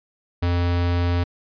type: tone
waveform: square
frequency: 87.4 Hz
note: F2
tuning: 2 cents sharp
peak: -19 dBFS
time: 0.42-1.24 s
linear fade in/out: 10 ms
effects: resampled to 11025 Hz